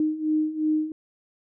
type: beating tone pair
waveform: sine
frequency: 307.3 / 310.1 Hz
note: D#4 / D#4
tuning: -21 / -6 cents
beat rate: 2.8 Hz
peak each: -27 / -23 dBFS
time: 0-0.92 s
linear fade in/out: 2 ms
effects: none